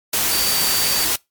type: tone in noise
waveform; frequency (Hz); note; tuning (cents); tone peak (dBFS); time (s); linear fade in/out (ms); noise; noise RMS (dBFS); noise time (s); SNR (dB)
sine; 4612; D8; -32; -22; 0.31-1.05; 5; white; -19; 0.13-1.16; -6
effects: noise-tail reverb RT60 0.2 s tail -24 dB re dry + MP3 96 kbps